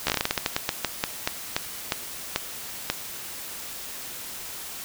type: slowing click train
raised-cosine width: 0.2 ms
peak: -5 dBFS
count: 20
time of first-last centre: 0.07-2.9 s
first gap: 13 ms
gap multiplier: 1.23
effects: white hiss -37 dBFS RMS until 4.84 s